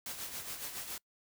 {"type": "noise with tremolo", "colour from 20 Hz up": "white", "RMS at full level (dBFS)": -40, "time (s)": [0.06, 0.98], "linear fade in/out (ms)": 2, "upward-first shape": "sine", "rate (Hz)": 7.2, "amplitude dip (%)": 55, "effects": ["noise-tail reverb RT60 0.1 s tail -24 dB re dry"]}